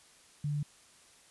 sine tone, 146.83 Hz, D3, in tune, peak -30 dBFS, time 0.44-0.63 s, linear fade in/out 5 ms, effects white hiss -60 dBFS RMS until 1.3 s + resampled to 24000 Hz

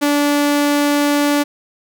sawtooth tone, 289.9 Hz, D4, 22 cents flat, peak -9 dBFS, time 0.01-1.44 s, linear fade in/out 20 ms, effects none

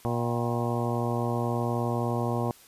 harmonic tone with a mistuned harmonic, 119.2 Hz, A#2, 39 cents sharp, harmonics 1 / 2 / 3 / 4 / 5 / 6 / 7 / 8 / 9, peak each -29 / -32 / -34 / -35 / -36 / -37 / -37 / -38 / -39 dBFS, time 0.05-2.51 s, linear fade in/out 0 ms, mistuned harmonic 7, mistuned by -75 cents, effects white hiss -54 dBFS RMS until 2.67 s + resampled to 32000 Hz

